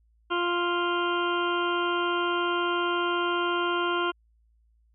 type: harmonic tone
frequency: 349.2 Hz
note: F4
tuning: in tune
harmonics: 1 / 2 / 3 / 4 / 6 / 7 / 8 / 9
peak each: -28 / -36 / -29 / -30 / -46 / -44 / -37 / -37 dBFS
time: 0.3-4.12 s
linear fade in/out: 20 ms
effects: added 56 Hz sine -61 dBFS peak until 4.94 s